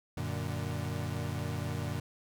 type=chord; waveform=35% pulse; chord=Gb augmented; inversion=none; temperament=equal; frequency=92.5 / 116.54 / 146.83 Hz; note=Gb2 / Bb2 / D3; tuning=0 / 0 / 0 cents; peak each=-36 / -36 / -36 dBFS; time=0.17-2 s; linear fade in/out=5 ms; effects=none